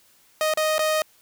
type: tone with dropouts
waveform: sawtooth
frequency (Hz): 622.3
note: D#5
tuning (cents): 0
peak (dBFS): -16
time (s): 0.41-1.02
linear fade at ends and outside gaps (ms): 1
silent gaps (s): 0.538-0.573 / 0.782-0.792
effects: white hiss -58 dBFS RMS until 1.21 s